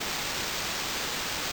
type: noise with sample-and-hold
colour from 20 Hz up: white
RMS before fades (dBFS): -32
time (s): 0-1.52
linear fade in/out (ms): 10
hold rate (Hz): 11025
effects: none